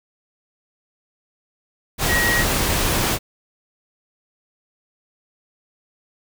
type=tone in noise; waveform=sine; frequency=1900 Hz; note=A#6; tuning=33 cents sharp; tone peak=-18 dBFS; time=2.07-2.45 s; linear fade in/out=50 ms; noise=pink; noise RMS=-20 dBFS; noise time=1.98-3.19 s; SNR=-1 dB; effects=none